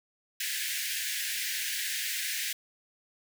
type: high-pass noise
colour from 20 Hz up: pink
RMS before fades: -33 dBFS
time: 0.4-2.53 s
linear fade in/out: 5 ms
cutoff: 1600 Hz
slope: 96 dB/octave
effects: none